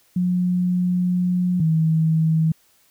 sine tone pair in turn, 179.7 / 160.09 Hz, F3 / D#3, +50 / +50 cents, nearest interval major second, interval 200 cents, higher first, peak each -17 / -15 dBFS, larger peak second, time 0.16-1.6 / 1.6-2.52 s, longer first, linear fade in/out 5 ms, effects white hiss -59 dBFS RMS until 2.9 s

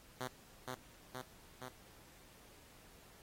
5% pulse tone with echo, 127.3 Hz, C3, 47 cents flat, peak -28 dBFS, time 0.2-0.28 s, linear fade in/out 10 ms, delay 470 ms, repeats 3, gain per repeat -2 dB, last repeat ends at 1.69 s, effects pink hiss -62 dBFS RMS until 3.22 s + AAC 48 kbps

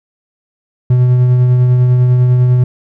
triangle tone with tremolo, 124.9 Hz, B2, 20 cents sharp, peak -3 dBFS, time 0.9-2.64 s, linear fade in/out 5 ms, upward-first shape triangle, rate 10 Hz, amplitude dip 30%, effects none

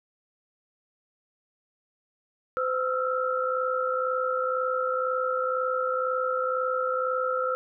sine tone cluster, 512 / 1304 / 1366 Hz, C5 / E6 / F6, -38 / -19 / -39 cents, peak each -27 / -30 / -30 dBFS, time 2.57-7.55 s, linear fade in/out 0 ms, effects none

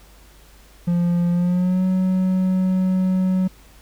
triangle tone with pitch glide, 173.7 to 186.17 Hz, F3 to F#3, -9 to +11 cents, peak -14 dBFS, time 0.87-3.48 s, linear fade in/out 10 ms, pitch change +120 cents, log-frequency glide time 1.31-1.84 s, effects added 50 Hz sine -48 dBFS peak until 3.81 s + pink hiss -51 dBFS RMS until 3.81 s

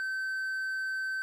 triangle tone, 1542 Hz, G6, 29 cents flat, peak -29 dBFS, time 0-1.22 s, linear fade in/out 0 ms, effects none

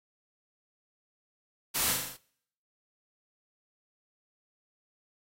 white noise with echo, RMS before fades -30 dBFS, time 1.74-1.94 s, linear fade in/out 20 ms, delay 39 ms, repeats 6, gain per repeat -3 dB, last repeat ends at 2.174 s, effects noise-tail reverb RT60 0.7 s tail -24 dB re dry + AAC 48 kbps

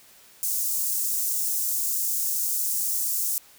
white high-pass noise, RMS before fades -26 dBFS, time 0.43-3.38 s, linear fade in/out 0 ms, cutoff 6400 Hz, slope 24 dB/octave, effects white hiss -53 dBFS RMS until 3.58 s

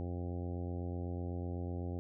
harmonic tone, 88 Hz, F2, 14 cents sharp, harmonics 1 / 2 / 3 / 4 / 5 / 6 / 7 / 8 / 9, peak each -38 / -45 / -45 / -47 / -51 / -52 / -56 / -56 / -56 dBFS, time 0-1.99 s, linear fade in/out 0 ms, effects none

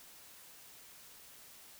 silence, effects white hiss -56 dBFS RMS until 1.79 s

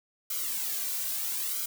blue noise with flanger, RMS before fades -32 dBFS, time 0.3-1.66 s, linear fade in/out 5 ms, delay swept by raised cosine 1.1 to 2.4 ms, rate 0.76 Hz, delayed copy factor -1, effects none

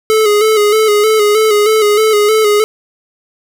square tone with vibrato, 425.8 Hz, G#4, 43 cents sharp, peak -8 dBFS, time 0.1-2.64 s, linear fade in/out 0 ms, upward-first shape square, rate 3.2 Hz, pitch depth 42 cents each way, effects none

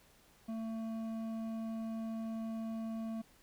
triangle tone with hard clipping, 224 Hz, A3, 31 cents sharp, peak -39 dBFS, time 0.48-3.22 s, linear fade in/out 10 ms, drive 12 dB, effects pink hiss -65 dBFS RMS until 3.42 s

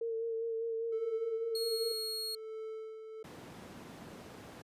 sine tone with vibrato, 455.2 Hz, A#4, 41 cents flat, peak -33 dBFS, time 0.01-1.92 s, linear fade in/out 5 ms, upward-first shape sine, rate 5 Hz, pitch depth 26 cents each way
triangle tone with tremolo, 440 Hz, A4, in tune, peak -37 dBFS, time 0.92-3.23 s, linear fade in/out 5 ms, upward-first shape sine, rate 1.3 Hz, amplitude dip 50%
40% pulse tone, 4300 Hz, C8, 47 cents sharp, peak -35 dBFS, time 1.55-2.35 s, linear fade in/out 2 ms
brown noise, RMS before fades -41 dBFS, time 3.24-4.62 s, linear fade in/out 5 ms
effects high-pass 200 Hz 12 dB/octave + resampled to 32000 Hz

